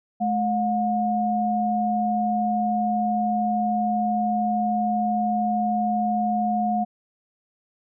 sine tone pair together, 214 / 719 Hz, A3 / F#5, -48 / -50 cents, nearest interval octave + major sixth, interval 2098 cents, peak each -24 / -22 dBFS, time 0.2-6.85 s, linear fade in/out 20 ms, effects none

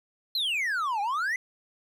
triangle exponential two-way sweep, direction down then up, 4243 to 784 to 2077 Hz, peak -24 dBFS, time 0.35-1.36 s, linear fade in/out 2 ms, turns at 1.01 s, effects none

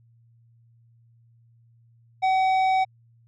sine tone with tanh clipping, 757 Hz, F#5, 39 cents sharp, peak -20 dBFS, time 2.22-2.85 s, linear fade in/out 20 ms, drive 10 dB, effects added 116 Hz sine -55 dBFS peak until 3.27 s

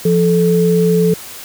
sine tone pair together, 173 / 435.9 Hz, F3 / A4, -16 / -16 cents, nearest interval octave + major third, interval 1600 cents, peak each -12 dBFS, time 0.05-1.14 s, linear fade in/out 5 ms, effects white hiss -32 dBFS RMS until 1.44 s

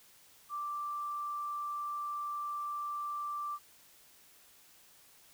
sine tone, 1174.7 Hz, D6, in tune, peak -35 dBFS, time 0.49-3.59 s, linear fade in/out 50 ms, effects white hiss -61 dBFS RMS until 5.33 s

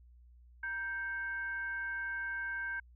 sine tone with frequency modulation, 1568 Hz, G6, in tune, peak -35 dBFS, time 0.63-2.8 s, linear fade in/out 5 ms, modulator 623 Hz, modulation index 0.38, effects added 60 Hz sine -56 dBFS peak until 2.95 s

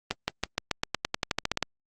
accelerating click train, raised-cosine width 0.2 ms, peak -8 dBFS, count 16, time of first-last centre 0.11-1.627 s, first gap 170 ms, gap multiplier 0.92, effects Opus 32 kbps

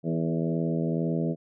harmonic tone with a mistuned harmonic, 82 Hz, E2, 9 cents flat, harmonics 2 / 3 / 4 / 5 / 6 / 7 / 8, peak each -27 / -31 / -33 / -35 / -37 / -38 / -39 dBFS, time 0.03-1.36 s, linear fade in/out 50 ms, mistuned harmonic 5, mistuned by +22 cents, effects none

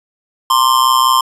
square tone with amplitude modulation, 1049 Hz, C6, 4 cents sharp, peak -6 dBFS, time 0.5-1.21 s, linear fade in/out 5 ms, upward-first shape sine, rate 125 Hz, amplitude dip 80%, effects resampled to 32000 Hz

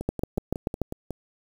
two click trains, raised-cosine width 2 ms, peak -11 / -18 dBFS, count 6 / 7, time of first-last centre 0.09-0.817 / 0.01-1.107 s, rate 6.88 / 5.47 Hz, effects 7-bit

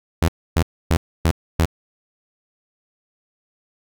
sawtooth tone bursts, 81.9 Hz, E2, 11 cents flat, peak -10 dBFS, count 5, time 0.22-1.655 s, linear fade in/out 0 ms, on 63 ms, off 280 ms, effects none

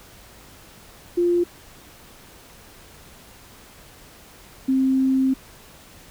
sine tone pair in turn, 348.9 / 264.1 Hz, F4 / C4, -2 / +16 cents, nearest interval perfect fourth, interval 482 cents, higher first, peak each -16 / -16 dBFS, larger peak neither, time 1.17-1.44 / 4.68-5.34 s, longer second, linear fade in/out 10 ms, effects pink hiss -47 dBFS RMS until 6.1 s

